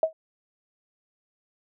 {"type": "tone with exponential decay", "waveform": "sine", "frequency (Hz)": 640, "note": "D#5", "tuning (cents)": 49, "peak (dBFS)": -14, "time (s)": [0.03, 0.13], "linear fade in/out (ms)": 2, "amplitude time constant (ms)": 21, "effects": []}